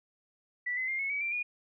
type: tone with pitch steps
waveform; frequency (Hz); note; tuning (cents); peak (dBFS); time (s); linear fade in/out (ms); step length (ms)
sine; 1965 / 2038 / 2113 / 2192 / 2273 / 2357 / 2444; B6 / C7 / C7 / C#7 / C#7 / D7 / D#7; -9 / -46 / +16 / -20 / +43 / +6 / -32; -30; 0.66-1.43; 10; 110
effects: none